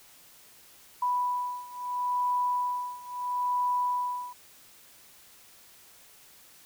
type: beating tone pair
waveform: sine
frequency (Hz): 987 / 987.75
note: B5 / B5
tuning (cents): -1 / 0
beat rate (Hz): 0.75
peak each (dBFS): -29 / -31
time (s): 1.02-4.33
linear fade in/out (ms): 5
effects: white hiss -55 dBFS RMS until 6.65 s